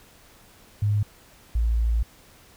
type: tone pair in turn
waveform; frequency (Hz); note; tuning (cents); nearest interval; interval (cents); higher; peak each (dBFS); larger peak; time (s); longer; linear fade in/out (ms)
sine; 103.83 / 56.71; G#2 / A#1; 0 / -47; minor seventh; 1047; first; -19; neither; 0.82-1.03 / 1.55-2.03; second; 5
effects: pink hiss -53 dBFS RMS until 2.56 s